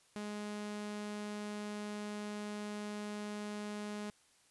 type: tone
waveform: sawtooth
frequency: 208.5 Hz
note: G#3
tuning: 7 cents sharp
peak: -36 dBFS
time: 0.16-4.1 s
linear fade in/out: 0 ms
effects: white hiss -68 dBFS RMS until 4.5 s + resampled to 24000 Hz